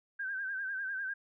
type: tone with vibrato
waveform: sine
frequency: 1572 Hz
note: G6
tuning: 4 cents sharp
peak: -34 dBFS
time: 0.19-1.14 s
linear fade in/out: 10 ms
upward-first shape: sine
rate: 10 Hz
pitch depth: 62 cents each way
effects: none